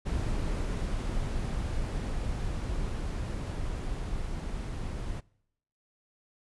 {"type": "noise with level ramp", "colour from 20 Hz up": "brown", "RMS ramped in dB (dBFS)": [-30, -35], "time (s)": [0.05, 5.21], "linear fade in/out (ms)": 20, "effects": ["noise-tail reverb RT60 0.8 s tail -25 dB re dry", "resampled to 24000 Hz"]}